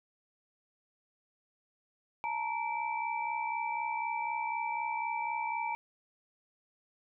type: tone cluster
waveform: sine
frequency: 869 / 933 / 2325 Hz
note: A5 / A#5 / D7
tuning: -22 / +1 / -18 cents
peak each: -37 / -34 / -39 dBFS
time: 2.24-5.75 s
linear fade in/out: 0 ms
effects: none